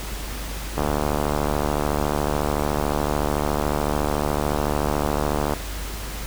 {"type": "click train", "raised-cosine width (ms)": 1, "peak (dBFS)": -8, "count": 352, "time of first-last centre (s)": [0.78, 5.536], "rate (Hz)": 73.8, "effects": ["added 50 Hz sine -30 dBFS peak until 6.26 s", "pink hiss -34 dBFS RMS until 6.26 s"]}